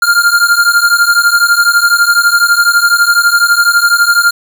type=beating tone pair; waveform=square; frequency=1396.9 / 1408.9 Hz; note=F6 / F6; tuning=0 / +15 cents; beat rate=12 Hz; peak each=-10 dBFS; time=0.02-4.31 s; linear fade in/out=5 ms; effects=none